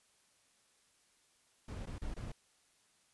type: noise with dropouts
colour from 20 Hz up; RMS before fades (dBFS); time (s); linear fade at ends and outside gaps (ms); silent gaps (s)
brown; -42; 1.68-2.32; 5; 1.858-1.869 / 1.984-2.017 / 2.141-2.164
effects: white hiss -71 dBFS RMS until 3.13 s + resampled to 24000 Hz